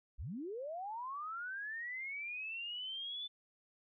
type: linear sweep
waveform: sine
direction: up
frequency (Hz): 36.71 to 3520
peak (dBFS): -40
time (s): 0.18-3.28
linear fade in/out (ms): 20
effects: none